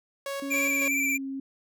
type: tone with tremolo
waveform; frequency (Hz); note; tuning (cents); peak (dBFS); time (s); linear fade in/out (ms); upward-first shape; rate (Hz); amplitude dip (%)
sawtooth; 554.4; C#5; 0; -27; 0.26-0.88; 2; square; 3.6; 50
type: tone with pitch glide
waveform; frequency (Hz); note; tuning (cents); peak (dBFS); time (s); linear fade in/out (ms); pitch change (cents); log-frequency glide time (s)
sine; 277.2 to 270.2; C#4 to C#4; 0 to -44; -31; 0.42-1.4; 5; -44; 0.69-1.28
type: tone with vibrato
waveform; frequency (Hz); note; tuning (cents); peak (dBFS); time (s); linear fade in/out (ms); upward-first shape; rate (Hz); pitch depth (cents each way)
square; 2349; D7; 0; -25; 0.5-1.18; 20; square; 17; 25
effects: none

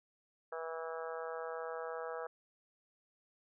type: harmonic tone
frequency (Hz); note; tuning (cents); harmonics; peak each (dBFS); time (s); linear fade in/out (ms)
162.9; E3; -20; 3 / 4 / 5 / 6 / 7 / 8 / 9 / 10; -42 / -46 / -49 / -52 / -51 / -48 / -55 / -52; 0.52-2.27; 5
effects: none

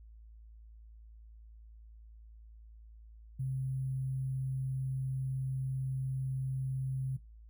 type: tone with sample-and-hold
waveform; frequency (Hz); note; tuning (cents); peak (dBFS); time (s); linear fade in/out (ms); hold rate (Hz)
sine; 132.1; C3; +17; -32; 3.39-7.17; 10; 11025
effects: noise-tail reverb RT60 0.2 s tail -18 dB re dry + added 55 Hz sine -51 dBFS peak until 7.49 s

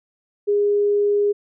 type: tone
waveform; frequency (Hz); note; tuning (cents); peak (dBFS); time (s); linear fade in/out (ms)
sine; 410; G#4; -22; -15; 0.47-1.33; 20
effects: none

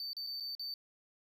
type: tone with dropouts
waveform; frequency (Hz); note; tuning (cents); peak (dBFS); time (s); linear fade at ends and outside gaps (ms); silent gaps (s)
triangle; 4567; D8; -49; -37; 0-0.74; 1; 0.132-0.167 / 0.266-0.271 / 0.4-0.406 / 0.551-0.595
effects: none

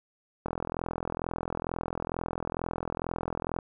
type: click train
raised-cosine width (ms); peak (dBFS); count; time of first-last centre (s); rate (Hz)
1; -17; 133; 0.46-3.588; 42.2
effects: none

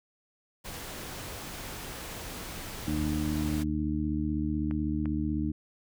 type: noise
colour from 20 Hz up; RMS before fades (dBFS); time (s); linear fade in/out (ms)
pink; -40; 0.64-3.64; 20
type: harmonic tone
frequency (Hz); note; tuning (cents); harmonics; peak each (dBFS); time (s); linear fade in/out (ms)
76; D#2; -40; 1 / 2 / 3 / 4; -33 / -35 / -33 / -31; 2.87-5.52; 10
type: clicks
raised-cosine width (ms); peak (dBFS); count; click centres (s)
0.5; -28; 2; 4.711 / 5.057
effects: none

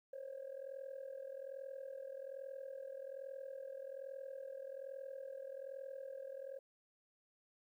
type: tone with amplitude modulation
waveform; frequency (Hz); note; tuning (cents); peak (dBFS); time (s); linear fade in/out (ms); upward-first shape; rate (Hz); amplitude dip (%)
sine; 539; C#5; -49; -40; 0.13-6.59; 5; sine; 41.2; 85
effects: tanh soft clip ceiling -40 dBFS + 13-bit

